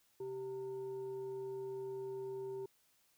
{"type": "tone with frequency modulation", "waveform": "sine", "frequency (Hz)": 389, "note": "G4", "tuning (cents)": -13, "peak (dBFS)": -40, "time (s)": [0.2, 2.66], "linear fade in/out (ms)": 5, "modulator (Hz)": 522, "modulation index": 0.33, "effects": ["white hiss -73 dBFS RMS until 3.17 s"]}